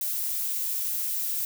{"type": "noise", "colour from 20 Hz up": "violet", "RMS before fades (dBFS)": -29, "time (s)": [0.01, 1.45], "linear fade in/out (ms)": 2, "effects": []}